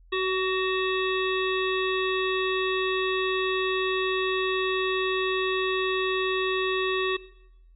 harmonic tone with a mistuned harmonic, 376.6 Hz, F#4, 31 cents sharp, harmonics 1 / 3 / 5 / 7 / 9 / 10, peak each -26 / -31 / -33 / -34 / -36 / -36 dBFS, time 0.12-7.17 s, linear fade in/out 10 ms, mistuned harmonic 5, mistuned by -27 cents, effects noise-tail reverb RT60 0.8 s tail -17 dB re dry + added 42 Hz sine -51 dBFS peak until 7.75 s

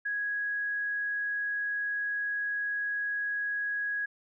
sine tone, 1661.2 Hz, G#6, in tune, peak -29 dBFS, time 0.05-4.06 s, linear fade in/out 10 ms, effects none

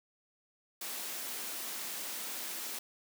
white high-pass noise, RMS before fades -40 dBFS, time 0.81-2.79 s, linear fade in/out 5 ms, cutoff 190 Hz, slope 48 dB/octave, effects none

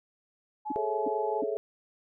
sine tone, 852 Hz, G#5, 44 cents sharp, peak -32 dBFS, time 0.65-1.42 s, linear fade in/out 20 ms
sine tone bursts, 287.2 Hz, D4, 39 cents flat, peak -28 dBFS, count 3, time 0.7-1.44 s, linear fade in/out 5 ms, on 20 ms, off 340 ms
sine chord, A major seventh, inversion third, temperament equal, 415.3 / 440 / 554.4 / 659.3 Hz, G#4 / A4 / C#5 / E5, 0 / 0 / 0 / 0 cents, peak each -33 / -32 / -37 / -36 dBFS, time 0.76-1.57 s, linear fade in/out 0 ms
effects none

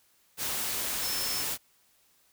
sine tone in noise, 5300 Hz, E8, 9 cents sharp, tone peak -34 dBFS, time 1-1.45 s, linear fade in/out 50 ms, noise white, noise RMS -32 dBFS, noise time 0.37-1.58 s, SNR -5 dB, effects white hiss -66 dBFS RMS until 2.32 s

